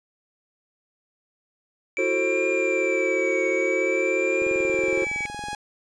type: tone with vibrato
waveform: triangle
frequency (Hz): 2321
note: D7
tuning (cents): -21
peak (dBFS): -24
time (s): 1.97-5.26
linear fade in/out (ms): 0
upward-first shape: triangle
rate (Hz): 0.5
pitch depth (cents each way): 62
type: chord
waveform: triangle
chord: F# half-diminished seventh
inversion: third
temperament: just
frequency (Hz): 333 / 370 / 444 / 532.8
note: E4 / F#4 / A4 / C5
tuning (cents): +18 / 0 / +16 / +31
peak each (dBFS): -28 / -24 / -27 / -24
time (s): 1.98-5.05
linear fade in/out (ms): 10
type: tone with exponential growth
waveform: sawtooth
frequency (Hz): 830.6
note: G#5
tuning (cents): 0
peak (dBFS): -25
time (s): 3.61-5.55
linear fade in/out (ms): 2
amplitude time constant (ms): 420
type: click train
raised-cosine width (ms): 2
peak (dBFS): -26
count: 25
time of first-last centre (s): 4.42-5.531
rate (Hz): 21.6
effects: resampled to 22050 Hz